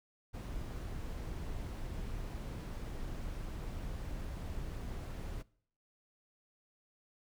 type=noise; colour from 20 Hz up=brown; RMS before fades=-41 dBFS; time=0.33-5.43 s; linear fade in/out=20 ms; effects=noise-tail reverb RT60 0.6 s tail -23 dB re dry